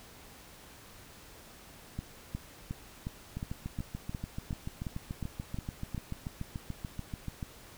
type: two click trains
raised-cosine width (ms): 5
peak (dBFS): -24 / -23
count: 29 / 12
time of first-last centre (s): 3.37-7.428 / 1.99-5.947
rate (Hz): 6.9 / 2.78
effects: pink hiss -53 dBFS RMS until 7.77 s